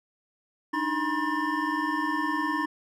triangle tone cluster, 295.3 / 315.1 / 968 / 1067 / 1786 Hz, D4 / D#4 / B5 / C6 / A6, +10 / +22 / -35 / +34 / +25 cents, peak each -30 dBFS, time 0.73-2.66 s, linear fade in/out 10 ms, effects none

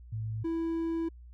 sine / triangle tone pair in turn, 110 / 329.6 Hz, A2 / E4, 0 / 0 cents, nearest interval octave + perfect fifth, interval 1900 cents, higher second, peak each -32 / -27 dBFS, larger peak second, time 0.12-0.44 / 0.44-1.09 s, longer second, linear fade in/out 10 ms, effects added 60 Hz sine -47 dBFS peak until 1.33 s

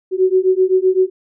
sine beating tone pair, 370 / 377.8 Hz, F#4 / F#4, 0 / +36 cents, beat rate 7.8 Hz, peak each -14 dBFS, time 0.11-1.1 s, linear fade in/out 50 ms, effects none

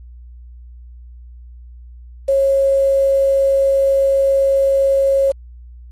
sine tone with quantisation, 546 Hz, C#5, 26 cents flat, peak -11 dBFS, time 2.28-5.32 s, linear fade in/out 10 ms, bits 6, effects added 60 Hz sine -35 dBFS peak until 5.91 s + AAC 32 kbps

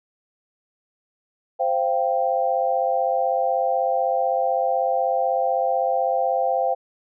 sine chord, C suspended fourth, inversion none, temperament equal with one note detuned, 523.3 / 688 / 784 Hz, C5 / F5 / G5, 0 / -26 / 0 cents, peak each -23 dBFS, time 1.59-6.75 s, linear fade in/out 20 ms, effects none

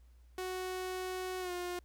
sawtooth tone with pitch glide, 370 to 355.7 Hz, F#4 to F4, 0 to +32 cents, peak -33 dBFS, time 0.38-1.79 s, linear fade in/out 2 ms, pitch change -68 cents, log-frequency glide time 1.4-1.52 s, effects added 60 Hz sine -57 dBFS peak until 1.84 s + pink hiss -75 dBFS RMS until 1.84 s

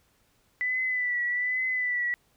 sine tone with vibrato, 1985 Hz, B6, 8 cents sharp, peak -25 dBFS, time 0.61-2.14 s, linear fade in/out 0 ms, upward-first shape triangle, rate 1.2 Hz, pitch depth 48 cents each way, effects pink hiss -67 dBFS RMS until 2.36 s

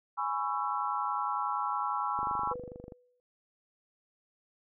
sine chord, C# minor seventh, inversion second, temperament just, 831.5 / 997.9 / 1108.7 / 1330.5 Hz, G#5 / B5 / C#6 / E6, +2 / +18 / 0 / +16 cents, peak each -35 dBFS, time 0.17-2.54 s, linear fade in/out 20 ms
click train, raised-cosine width 2 ms, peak -31 dBFS, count 19, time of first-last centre 2.19-2.922 s, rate 24.6 Hz
sine tone with exponential decay, 493.9 Hz, B4, in tune, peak -34 dBFS, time 2.51-3.2 s, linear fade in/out 1 ms, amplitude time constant 150 ms
effects none

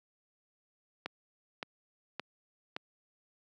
click train, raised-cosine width 0.3 ms, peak -20 dBFS, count 4, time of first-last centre 1.06-2.765 s, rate 1.76 Hz, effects high-pass 200 Hz 12 dB/octave

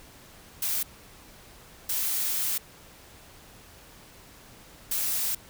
blue noise bursts at uneven times, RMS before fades -28 dBFS, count 3, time 0.62-0.83 / 1.89-2.58 / 4.91-5.35 s, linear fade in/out 5 ms, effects pink hiss -51 dBFS RMS until 5.49 s

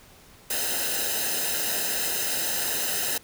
white noise with comb filter, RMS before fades -27 dBFS, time 0.5-3.18 s, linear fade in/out 5 ms, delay 0.88 ms, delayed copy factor -0.8, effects pink hiss -52 dBFS RMS until 3.23 s

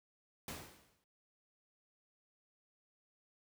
pink noise with exponential decay, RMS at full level -42 dBFS, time 0.48-1.04 s, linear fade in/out 1 ms, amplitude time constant 120 ms, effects high-pass 60 Hz 12 dB/octave

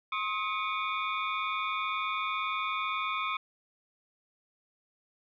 25% pulse ring-modulated tone, 1169 Hz, D6, 8 cents flat, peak -23 dBFS, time 0.12-3.37 s, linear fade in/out 5 ms, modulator 100 Hz, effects resampled to 11025 Hz + 10-bit

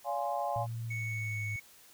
sine chord, D half-diminished seventh, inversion none, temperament equal with one note detuned, 572.6 / 698.5 / 830.6 / 1046.5 Hz, D5 / F5 / Ab5 / C6, -44 / 0 / 0 / 0 cents, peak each -37 / -35 / -35 / -40 dBFS, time 0.04-0.67 s, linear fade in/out 50 ms
sine tone with pitch glide, 115 to 105.46 Hz, A#2 to G#2, -23 to +27 cents, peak -35 dBFS, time 0.56-1.56 s, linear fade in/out 0 ms, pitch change -150 cents, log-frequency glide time 0.85-1.44 s
triangle tone, 2217 Hz, C#7, in tune, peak -35 dBFS, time 0.9-1.6 s, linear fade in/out 10 ms
effects white hiss -58 dBFS RMS until 1.93 s

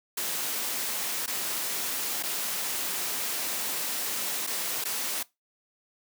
white noise with dropouts, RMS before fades -31 dBFS, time 0.17-5.23 s, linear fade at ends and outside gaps 5 ms, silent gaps 1.262-1.276 / 2.227-2.234 / 4.467-4.472 / 4.841-4.851 s, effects noise-tail reverb RT60 0.2 s tail -21 dB re dry + high-pass 200 Hz 12 dB/octave

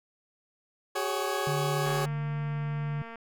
20% pulse chord, F# suspended second, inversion none, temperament equal with one note detuned, 378.6 / 415.3 / 554.4 Hz, F#4 / G#4 / C#5, +40 / 0 / 0 cents, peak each -28 dBFS, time 0.95-2.06 s, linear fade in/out 10 ms
sine tone, 146.83 Hz, D3, in tune, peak -29 dBFS, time 1.47-3.02 s, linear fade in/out 2 ms
click train, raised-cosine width 0.5 ms, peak -29 dBFS, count 298, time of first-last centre 1.86-3.157 s, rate 229 Hz
effects none

